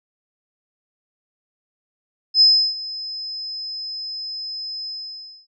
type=tone with ADSR envelope; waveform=sine; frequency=5100 Hz; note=D#8; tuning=42 cents sharp; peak=-8 dBFS; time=2.34-5.47 s; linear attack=70 ms; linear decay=330 ms; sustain=-19 dB; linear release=600 ms; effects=none